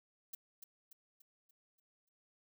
violet noise with echo, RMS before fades -45 dBFS, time 0.33-0.35 s, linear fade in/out 5 ms, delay 290 ms, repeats 6, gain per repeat -6 dB, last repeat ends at 2.09 s, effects none

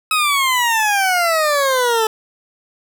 20% pulse exponential sweep, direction down, 1284 to 432.9 Hz, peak -9 dBFS, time 0.11-2.07 s, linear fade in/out 2 ms, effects none

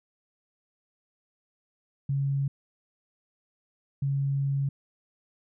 sine tone pair in turn, 138.59 / 138.59 Hz, C#3 / C#3, 0 / 0 cents, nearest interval unison, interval 0 cents, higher neither, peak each -24 dBFS, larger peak neither, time 2.09-2.48 / 4.02-4.69 s, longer second, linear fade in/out 5 ms, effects none

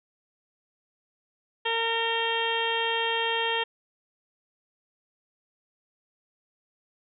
harmonic tone, 457.7 Hz, A#4, 32 cents flat, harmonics 1 / 2 / 3 / 4 / 5 / 6 / 7 / 8, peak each -31 / -30 / -39 / -32 / -40 / -33 / -30 / -41 dBFS, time 1.65-3.64 s, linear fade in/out 10 ms, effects none

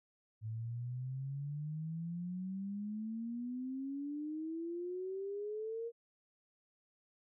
sine exponential sweep, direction up, 108.3 to 471 Hz, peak -38 dBFS, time 0.41-5.92 s, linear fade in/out 50 ms, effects none

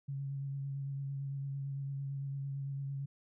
sine tone with vibrato, 138.2 Hz, C#3, 5 cents flat, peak -36 dBFS, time 0.08-3.06 s, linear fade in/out 10 ms, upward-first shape sine, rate 8.9 Hz, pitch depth 19 cents each way, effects none

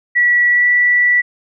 sine tone with pitch glide, 1941 to 1957.9 Hz, B6 to B6, -31 to -16 cents, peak -9 dBFS, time 0.15-1.22 s, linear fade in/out 20 ms, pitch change +15 cents, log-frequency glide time 0.49-0.66 s, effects none

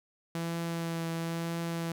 sawtooth tone with vibrato, 166.7 Hz, E3, 20 cents sharp, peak -28 dBFS, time 0.35-1.92 s, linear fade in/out 2 ms, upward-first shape triangle, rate 1 Hz, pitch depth 17 cents each way, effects none

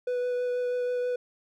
triangle tone with vibrato, 493.9 Hz, B4, in tune, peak -24 dBFS, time 0.07-1.16 s, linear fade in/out 5 ms, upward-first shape triangle, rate 6.2 Hz, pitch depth 11 cents each way, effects none

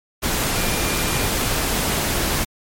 sine tone in noise, 2399 Hz, D7, 36 cents sharp, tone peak -31 dBFS, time 0.54-1.27 s, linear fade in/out 20 ms, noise pink, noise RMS -21 dBFS, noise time 0.22-2.45 s, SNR -13 dB, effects MP3 64 kbps

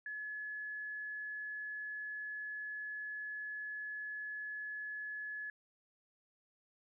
sine tone, 1705 Hz, G#6, 45 cents sharp, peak -40 dBFS, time 0.06-5.5 s, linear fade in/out 2 ms, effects none

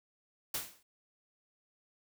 white noise with exponential decay, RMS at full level -32 dBFS, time 0.54-0.83 s, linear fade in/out 5 ms, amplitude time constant 61 ms, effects none

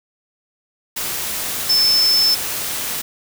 sine tone in noise, 5274 Hz, E8, in tune, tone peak -12 dBFS, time 1.69-2.35 s, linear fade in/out 10 ms, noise white, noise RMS -24 dBFS, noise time 0.96-3.02 s, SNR +9 dB, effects none

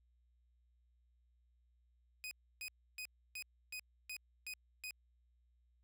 sawtooth tone bursts, 2500 Hz, D#7, 8 cents sharp, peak -40 dBFS, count 8, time 2.24-4.908 s, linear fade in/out 0 ms, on 71 ms, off 300 ms, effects added 60 Hz sine -70 dBFS peak until 5.83 s

